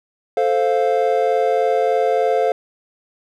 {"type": "chord", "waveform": "triangle", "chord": "F major", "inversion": "first", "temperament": "equal", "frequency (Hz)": [440, 523.3, 698.5], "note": ["A4", "C5", "F5"], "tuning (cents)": [0, 0, 0], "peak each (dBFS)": -17, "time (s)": [0.37, 2.52], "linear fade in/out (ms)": 2, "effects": []}